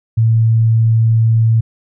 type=tone; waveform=sine; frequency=113 Hz; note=A2; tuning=47 cents sharp; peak=-8 dBFS; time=0.17-1.61 s; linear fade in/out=10 ms; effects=none